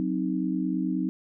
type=chord; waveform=sine; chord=C diminished; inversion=second; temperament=equal; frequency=185 / 261.6 / 311.1 Hz; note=Gb3 / C4 / Eb4; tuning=0 / 0 / 0 cents; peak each=-29 dBFS; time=0-1.09 s; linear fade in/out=0 ms; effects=none